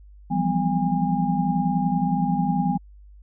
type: tone cluster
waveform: sine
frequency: 167.7 / 178.6 / 197.7 / 250.7 / 813 Hz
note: E3 / F3 / G3 / B3 / G#5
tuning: +30 / +39 / +15 / +26 / -37 cents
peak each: -26 dBFS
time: 0.3-2.78 s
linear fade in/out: 20 ms
effects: added 50 Hz sine -44 dBFS peak until 3.22 s